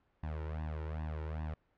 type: tone with flanger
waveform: sawtooth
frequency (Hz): 77.78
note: D#2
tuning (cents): 0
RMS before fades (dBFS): -39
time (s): 0.23-1.54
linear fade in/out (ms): 5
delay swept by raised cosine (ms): 1.1 to 2.2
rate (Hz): 2.5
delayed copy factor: +1
effects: pink hiss -74 dBFS RMS until 1.77 s + low-pass 2000 Hz 12 dB/octave